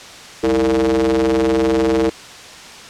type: ring-modulated tone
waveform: square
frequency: 63.5 Hz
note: B1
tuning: 49 cents sharp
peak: -11 dBFS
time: 0.43-2.1 s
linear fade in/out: 10 ms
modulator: 391 Hz
effects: white hiss -36 dBFS RMS until 2.89 s + low-pass 6000 Hz 12 dB/octave